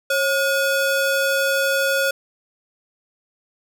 square ring-modulated tone, 990 Hz, B5, 4 cents sharp, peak -15 dBFS, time 0.1-2.11 s, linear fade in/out 5 ms, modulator 444 Hz, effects none

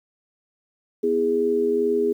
harmonic tone, 82.41 Hz, E2, in tune, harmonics 3 / 4 / 5, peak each -27 / -28 / -19 dBFS, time 1.03-2.13 s, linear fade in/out 10 ms, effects 9-bit

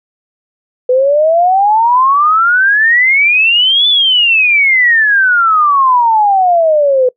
sine exponential two-way sweep, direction up then down, 495.3 to 3520 to 495.3 Hz, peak -6 dBFS, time 0.89-7.09 s, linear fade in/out 5 ms, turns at 3.88 s, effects noise-tail reverb RT60 0.1 s tail -23 dB re dry

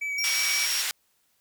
triangle tone with vibrato, 2283 Hz, D7, 50 cents flat, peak -26 dBFS, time 0.01-0.66 s, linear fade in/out 10 ms, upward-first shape sine, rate 5.6 Hz, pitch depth 16 cents each way
45% pulse tone, 5588 Hz, F8, in tune, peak -28 dBFS, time 0.18-0.82 s, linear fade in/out 5 ms
pink band-pass noise, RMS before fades -29 dBFS, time 0.24-0.91 s, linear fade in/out 0 ms, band 2100 to 12000 Hz, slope 12 dB/octave
effects white hiss -69 dBFS RMS until 1.4 s

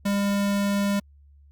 square tone, 201 Hz, G3, 44 cents sharp, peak -22 dBFS, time 0.05-1 s, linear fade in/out 10 ms, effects added 71 Hz sine -50 dBFS peak until 1.51 s + Opus 48 kbps

